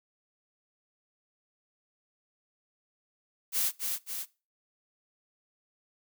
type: noise with echo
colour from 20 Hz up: blue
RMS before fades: -28 dBFS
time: 3.52-3.72 s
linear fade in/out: 50 ms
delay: 270 ms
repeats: 2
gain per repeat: -4 dB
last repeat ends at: 4.26 s
effects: noise-tail reverb RT60 0.3 s tail -20 dB re dry